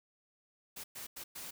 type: noise bursts at uneven times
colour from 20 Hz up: white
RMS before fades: -45 dBFS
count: 4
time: 0.76-0.84 / 0.95-1.07 / 1.16-1.24 / 1.35-1.51 s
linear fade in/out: 10 ms
effects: none